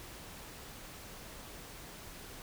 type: silence
effects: pink hiss -49 dBFS RMS until 2.42 s